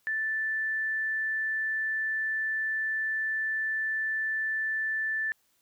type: tone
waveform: sine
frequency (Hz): 1760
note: A6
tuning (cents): 0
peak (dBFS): -27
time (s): 0.07-5.32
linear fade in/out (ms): 0
effects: white hiss -70 dBFS RMS until 5.61 s